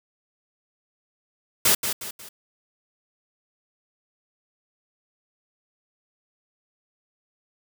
white noise with echo, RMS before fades -18 dBFS, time 1.65-1.75 s, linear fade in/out 5 ms, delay 180 ms, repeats 3, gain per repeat -8 dB, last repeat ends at 2.29 s, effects none

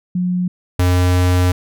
sine / square tone pair in turn, 180.1 / 90.05 Hz, F#3 / F#2, -46 / -46 cents, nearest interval octave, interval 1200 cents, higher first, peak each -15 / -12 dBFS, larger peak second, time 0.15-0.48 / 0.79-1.52 s, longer second, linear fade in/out 5 ms, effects none

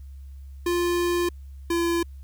square tone pair in turn, 349.2 / 340.2 Hz, F4 / F4, 0 / -45 cents, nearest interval unison, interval 45 cents, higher first, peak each -22 dBFS, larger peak neither, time 0.66-1.29 / 1.7-2.03 s, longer first, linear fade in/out 5 ms, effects added 68 Hz sine -38 dBFS peak until 2.23 s + white hiss -67 dBFS RMS until 2.23 s

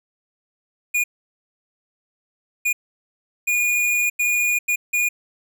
square tone bursts at uneven times, 2441 Hz, D#7, 34 cents flat, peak -18 dBFS, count 6, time 0.94-1.04 / 2.65-2.73 / 3.47-4.1 / 4.19-4.59 / 4.68-4.76 / 4.93-5.09 s, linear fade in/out 10 ms, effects none

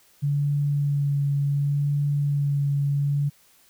sine tone with vibrato, 142.9 Hz, D3, 47 cents flat, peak -20 dBFS, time 0.22-3.3 s, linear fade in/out 20 ms, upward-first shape sine, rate 0.69 Hz, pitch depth 16 cents each way, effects white hiss -58 dBFS RMS until 3.69 s

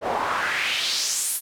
pink noise with band-pass filter sweep, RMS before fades -25 dBFS, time 0.01-1.41 s, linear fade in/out 50 ms, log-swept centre 610 to 12000 Hz, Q 2.6, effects none

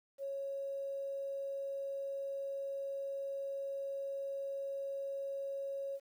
sine tone with quantisation, 551 Hz, C#5, 11 cents flat, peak -37 dBFS, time 0.18-6 s, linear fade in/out 50 ms, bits 11, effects none

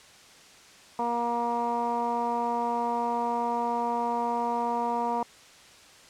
15% pulse tone with low-pass filter, 236.8 Hz, A#3, 27 cents sharp, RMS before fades -28 dBFS, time 0.99-5.23 s, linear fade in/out 2 ms, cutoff 980 Hz, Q 4.3, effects white hiss -52 dBFS RMS until 6.09 s + low-pass 7000 Hz 12 dB/octave

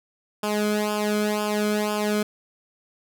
sawtooth tone with flanger, 210 Hz, G#3, 19 cents sharp, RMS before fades -24 dBFS, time 0.43-2.23 s, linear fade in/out 5 ms, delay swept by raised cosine 0.49 to 1.1 ms, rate 2 Hz, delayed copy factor -0.9, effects none

